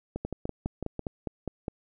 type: two click trains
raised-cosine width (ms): 2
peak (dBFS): -19 / -18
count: 6 / 8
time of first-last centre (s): 0.16-0.993 / 0.25-1.681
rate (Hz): 6 / 4.89
effects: none